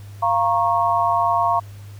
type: tone cluster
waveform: sine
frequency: 694 / 935 / 1097 Hz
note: F5 / A#5 / C#6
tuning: -11 / +5 / -18 cents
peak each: -20 dBFS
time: 0.22-1.6 s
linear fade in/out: 10 ms
effects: added 101 Hz sine -35 dBFS peak until 1.99 s + pink hiss -50 dBFS RMS until 1.99 s